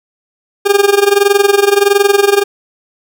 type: tone with amplitude modulation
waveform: 40% pulse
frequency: 403.1 Hz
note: G4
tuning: 48 cents sharp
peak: -3 dBFS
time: 0.65-2.44 s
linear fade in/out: 20 ms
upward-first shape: sine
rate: 21.5 Hz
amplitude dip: 85%
effects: none